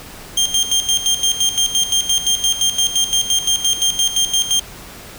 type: tone with tremolo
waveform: 25% pulse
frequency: 3185 Hz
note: G7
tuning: 27 cents sharp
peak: -9 dBFS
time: 0.37-4.6 s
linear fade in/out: 5 ms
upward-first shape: square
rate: 5.8 Hz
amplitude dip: 70%
effects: pink hiss -36 dBFS RMS until 5.18 s